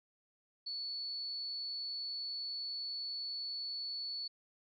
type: tone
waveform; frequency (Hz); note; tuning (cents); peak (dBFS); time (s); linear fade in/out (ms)
sine; 4435; C#8; 0; -38; 0.66-4.28; 10
effects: none